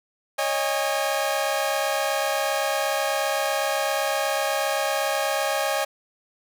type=chord; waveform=sawtooth; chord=C# suspended second; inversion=none; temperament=equal with one note detuned; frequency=554.4 / 622.3 / 813 Hz; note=C#5 / D#5 / G#5; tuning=0 / 0 / -37 cents; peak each=-23 dBFS; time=0.38-5.85 s; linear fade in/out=10 ms; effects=none